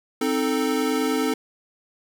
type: chord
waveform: square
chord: A diminished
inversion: first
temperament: equal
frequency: 261.6 / 311.1 / 440 Hz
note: C4 / Eb4 / A4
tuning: 0 / 0 / 0 cents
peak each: -25 / -27 / -26 dBFS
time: 0.21-1.34 s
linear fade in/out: 5 ms
effects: none